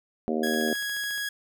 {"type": "harmonic tone", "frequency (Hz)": 78.3, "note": "D#2", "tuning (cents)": 11, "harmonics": [3, 4, 5, 6, 7, 8, 9], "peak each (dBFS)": [-28, -33, -30, -36, -34, -38, -36], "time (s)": [0.28, 0.73], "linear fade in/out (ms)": 0}
{"type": "tone", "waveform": "sawtooth", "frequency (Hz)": 1661.2, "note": "G#6", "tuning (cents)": 0, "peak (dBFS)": -25, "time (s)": [0.43, 1.29], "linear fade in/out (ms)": 5}
{"type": "click train", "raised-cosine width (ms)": 0.3, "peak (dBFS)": -31, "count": 11, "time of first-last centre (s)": [0.47, 1.179], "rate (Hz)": 14.1}
{"effects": []}